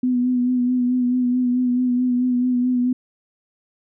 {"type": "tone with vibrato", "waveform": "sine", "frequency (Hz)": 248.9, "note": "B3", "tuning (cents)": 14, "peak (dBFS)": -16, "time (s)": [0.03, 2.93], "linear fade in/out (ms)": 5, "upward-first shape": "sine", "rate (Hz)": 4.6, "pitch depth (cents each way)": 29, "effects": []}